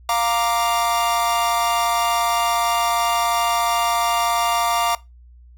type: chord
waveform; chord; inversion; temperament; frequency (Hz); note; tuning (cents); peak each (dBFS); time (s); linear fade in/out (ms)
45% pulse; Bb major; second; equal; 698.5 / 932.3 / 1174.7; F5 / Bb5 / D6; 0 / 0 / 0; -22; 0.09-4.95; 2
effects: noise-tail reverb RT60 0.2 s tail -19 dB re dry + added 60 Hz sine -43 dBFS peak until 5.57 s